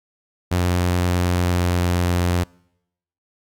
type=tone with pitch glide; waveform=sawtooth; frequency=89 to 88.23 Hz; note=F2 to F2; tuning=+33 to +18 cents; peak=-13 dBFS; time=0.51-2.44 s; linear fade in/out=10 ms; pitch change=-15 cents; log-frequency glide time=1.15-1.96 s; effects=noise-tail reverb RT60 0.8 s tail -26 dB re dry + Opus 48 kbps